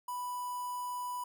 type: tone with notch filter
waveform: square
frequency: 987.8 Hz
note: B5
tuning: in tune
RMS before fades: -38 dBFS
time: 0.08-1.24 s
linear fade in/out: 5 ms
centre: 3600 Hz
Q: 0.5
effects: 12-bit